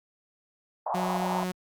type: band-pass noise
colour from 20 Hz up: white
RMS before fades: -31 dBFS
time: 0.86-1.44 s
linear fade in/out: 5 ms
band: 640 to 1000 Hz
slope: 48 dB/octave
type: tone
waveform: sawtooth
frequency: 182.8 Hz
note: F#3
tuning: 21 cents flat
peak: -25 dBFS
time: 0.94-1.52 s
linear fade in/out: 10 ms
effects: Opus 48 kbps